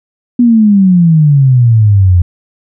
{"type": "exponential sweep", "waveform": "sine", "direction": "down", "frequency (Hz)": [246.9, 86], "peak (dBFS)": -3, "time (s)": [0.39, 2.22], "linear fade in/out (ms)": 5, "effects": []}